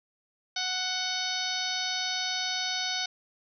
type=harmonic tone with a mistuned harmonic; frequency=740 Hz; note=F#5; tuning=in tune; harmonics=1 / 2 / 3 / 4 / 5 / 6 / 7 / 8; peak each=-38 / -37 / -38 / -38 / -34 / -35 / -38 / -39 dBFS; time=0.56-3.06 s; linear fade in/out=5 ms; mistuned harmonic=4; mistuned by=+42 cents; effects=none